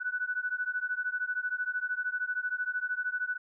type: beating tone pair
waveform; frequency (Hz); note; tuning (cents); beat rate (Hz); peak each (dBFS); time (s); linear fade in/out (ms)
sine; 1480 / 1493; F#6 / F#6; 0 / +15; 13; -33 / -33; 0-3.38; 20
effects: none